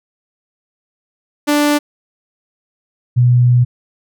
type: tone pair in turn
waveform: sawtooth / sine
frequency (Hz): 293.7 / 122.95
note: D4 / B2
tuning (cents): 0 / -7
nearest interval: octave + minor third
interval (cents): 1507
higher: first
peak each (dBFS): -7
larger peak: neither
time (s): 1.47-1.79 / 3.16-3.65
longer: second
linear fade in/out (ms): 20
effects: none